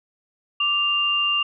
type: tone pair together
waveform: sine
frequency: 1174.7 / 2794 Hz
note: D6 / F7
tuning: 0 / 0 cents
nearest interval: octave + minor third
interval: 1500 cents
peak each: -26 / -19 dBFS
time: 0.6-1.43 s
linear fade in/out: 5 ms
effects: none